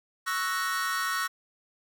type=chord; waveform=45% pulse; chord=F# dominant seventh; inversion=second; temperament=equal; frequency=1108.7 / 1318.5 / 1480 / 1864.7 Hz; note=C#6 / E6 / F#6 / A#6; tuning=0 / 0 / 0 / 0 cents; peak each=-33 dBFS; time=0.26-1.28 s; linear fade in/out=20 ms; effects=none